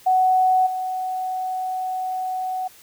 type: tone with level steps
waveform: sine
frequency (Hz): 745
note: F#5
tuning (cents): +12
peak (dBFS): -14 / -23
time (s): 0.06-2.68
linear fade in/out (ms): 10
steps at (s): 0.66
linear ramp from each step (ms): 10
effects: white hiss -49 dBFS RMS until 2.82 s